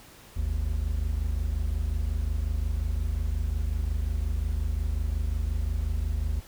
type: tone pair together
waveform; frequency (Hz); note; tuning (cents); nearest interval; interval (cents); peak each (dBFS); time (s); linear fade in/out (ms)
triangle; 51.52 / 77.1; G#1 / D#2; -13 / -15; perfect fifth; 698; -26; 0.36-6.41; 10
effects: pink hiss -51 dBFS RMS until 6.47 s